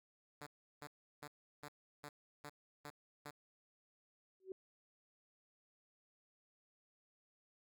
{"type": "tone bursts", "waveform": "5% pulse", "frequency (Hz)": 146.9, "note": "D3", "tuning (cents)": 1, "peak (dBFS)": -37, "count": 8, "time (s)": [0.41, 3.308], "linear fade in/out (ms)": 5, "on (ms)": 56, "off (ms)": 350}
{"type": "tone with exponential growth", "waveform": "sine", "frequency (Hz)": 378.1, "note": "F#4", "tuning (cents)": 38, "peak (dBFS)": -39, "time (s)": [4.4, 4.52], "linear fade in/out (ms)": 2, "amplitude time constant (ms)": 25}
{"effects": []}